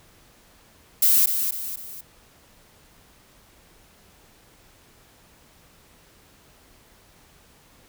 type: noise with echo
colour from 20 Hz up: violet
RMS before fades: -17 dBFS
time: 1.02-1.26 s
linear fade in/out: 5 ms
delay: 250 ms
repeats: 3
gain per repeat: -7 dB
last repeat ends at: 2.01 s
effects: pink hiss -55 dBFS RMS until 7.88 s